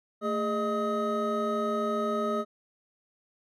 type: tone cluster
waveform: triangle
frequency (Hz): 223.3 / 411.3 / 615 / 1266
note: A3 / G#4 / D#5 / D#6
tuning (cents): +26 / -17 / -20 / +30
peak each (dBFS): -30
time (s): 0.21-2.45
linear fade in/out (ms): 50
effects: none